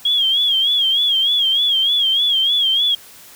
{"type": "tone with vibrato", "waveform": "sine", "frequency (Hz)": 3275, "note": "G#7", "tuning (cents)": -25, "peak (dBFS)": -13, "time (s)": [0.05, 2.95], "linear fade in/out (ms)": 5, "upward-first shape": "sine", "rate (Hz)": 3.3, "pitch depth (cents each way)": 91, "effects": ["white hiss -42 dBFS RMS until 3.35 s"]}